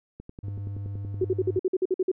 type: click train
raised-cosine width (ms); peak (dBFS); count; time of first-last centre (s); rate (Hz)
3; -27; 12; 0.2-1.238; 10.6
type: tone with pitch glide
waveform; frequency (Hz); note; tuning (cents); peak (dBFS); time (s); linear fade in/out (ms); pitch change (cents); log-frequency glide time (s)
triangle; 100 to 100.7; G2 to G2; +35 to +47; -29; 0.43-1.59; 10; +12; 1.17-1.31
type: tone bursts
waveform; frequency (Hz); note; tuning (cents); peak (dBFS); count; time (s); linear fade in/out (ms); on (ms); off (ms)
sine; 372; F#4; +9; -20; 11; 1.21-2.116; 5; 36; 51
effects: none

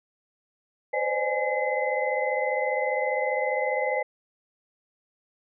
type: tone cluster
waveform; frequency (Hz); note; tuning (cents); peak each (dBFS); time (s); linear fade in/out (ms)
sine; 508 / 528 / 603 / 834 / 2042; B4 / C5 / D5 / G#5 / C7; +49 / +16 / +46 / +7 / -43; -30; 0.93-4.03; 10
effects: none

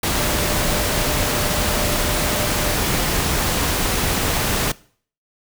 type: tone in noise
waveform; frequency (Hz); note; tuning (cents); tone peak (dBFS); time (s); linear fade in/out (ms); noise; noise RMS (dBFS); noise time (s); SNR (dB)
sine; 596; D5; +25; -29; 0.19-2.74; 5; pink; -20; 0.03-4.72; -12
effects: noise-tail reverb RT60 0.5 s tail -21 dB re dry

